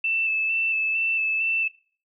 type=tone with vibrato; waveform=sine; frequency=2643 Hz; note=E7; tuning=4 cents sharp; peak=-21 dBFS; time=0.04-1.68 s; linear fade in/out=5 ms; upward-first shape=square; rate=2.2 Hz; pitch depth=16 cents each way; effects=noise-tail reverb RT60 0.4 s tail -19 dB re dry